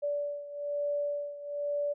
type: beating tone pair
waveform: sine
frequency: 579 / 580.1 Hz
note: D5 / D5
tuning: -25 / -21 cents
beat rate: 1.1 Hz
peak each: -32 / -36 dBFS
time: 0.02-1.94 s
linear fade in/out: 20 ms
effects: none